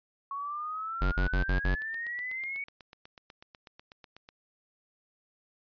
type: exponential sweep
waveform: sine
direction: up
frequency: 1103 to 2248 Hz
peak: -33 dBFS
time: 0.31-2.64 s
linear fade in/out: 2 ms
type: tone bursts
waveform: square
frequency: 46.25 Hz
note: F#1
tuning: in tune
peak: -25 dBFS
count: 5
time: 1.01-1.752 s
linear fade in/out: 10 ms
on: 110 ms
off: 48 ms
type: click train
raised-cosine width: 0.2 ms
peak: -31 dBFS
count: 21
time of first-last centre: 1.82-4.289 s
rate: 8.1 Hz
effects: resampled to 11025 Hz